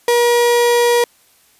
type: tone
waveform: 35% pulse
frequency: 478.1 Hz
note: A#4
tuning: 44 cents sharp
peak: -9 dBFS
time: 0.08-1.04 s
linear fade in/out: 2 ms
effects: white hiss -53 dBFS RMS until 1.59 s + resampled to 32000 Hz